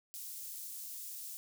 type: high-pass noise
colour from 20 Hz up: white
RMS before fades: -45 dBFS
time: 0.14-1.37 s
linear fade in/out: 0 ms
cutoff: 6600 Hz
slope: 12 dB/octave
effects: none